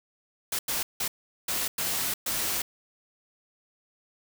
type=noise bursts at uneven times; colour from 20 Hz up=white; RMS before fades=-29 dBFS; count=6; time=0.52-0.59 / 0.68-0.83 / 1-1.08 / 1.48-1.68 / 1.78-2.14 / 2.26-2.62 s; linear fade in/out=5 ms; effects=none